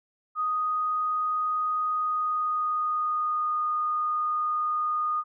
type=tone with pitch glide; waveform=sine; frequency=1244.5 to 1228.8 Hz; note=D#6 to D#6; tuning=0 to -22 cents; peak=-24 dBFS; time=0.35-5.24 s; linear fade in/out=50 ms; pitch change=-22 cents; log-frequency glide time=1.9-3.6 s; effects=none